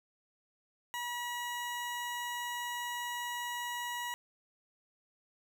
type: tone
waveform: 20% pulse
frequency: 965 Hz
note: B5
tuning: 40 cents flat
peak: -31 dBFS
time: 0.94-4.14 s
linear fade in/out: 0 ms
effects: none